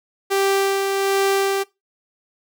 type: tone with tremolo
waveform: sawtooth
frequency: 392 Hz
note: G4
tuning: in tune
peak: -12 dBFS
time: 0.3-1.64 s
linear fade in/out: 20 ms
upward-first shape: sine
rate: 1.3 Hz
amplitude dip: 35%
effects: noise-tail reverb RT60 0.2 s tail -20 dB re dry